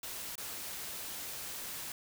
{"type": "noise with dropouts", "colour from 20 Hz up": "white", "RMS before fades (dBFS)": -42, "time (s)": [0.03, 1.92], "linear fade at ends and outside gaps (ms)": 2, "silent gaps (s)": [0.355, 0.379], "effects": []}